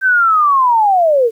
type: linear sweep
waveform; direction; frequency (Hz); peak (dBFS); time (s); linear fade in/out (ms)
sine; down; 1568 to 433.8; -8; 0.01-1.31; 50
effects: 8-bit